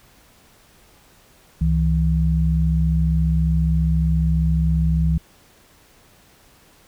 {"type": "tone pair together", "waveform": "sine", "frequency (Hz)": [67.25, 161.9], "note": ["C2", "E3"], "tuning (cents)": [48, -31], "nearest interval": "octave + minor third", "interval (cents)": 1521, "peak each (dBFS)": -18, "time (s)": [1.61, 5.18], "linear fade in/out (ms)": 5, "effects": ["pink hiss -53 dBFS RMS until 6.87 s"]}